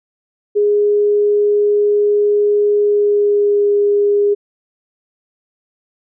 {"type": "tone with pitch glide", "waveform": "sine", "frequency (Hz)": [413.6, 408.8], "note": ["G#4", "G#4"], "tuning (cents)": [-7, -27], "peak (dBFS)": -10, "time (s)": [0.55, 4.35], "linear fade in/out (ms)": 20, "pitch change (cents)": -20, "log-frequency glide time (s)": [2.79, 3.7], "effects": []}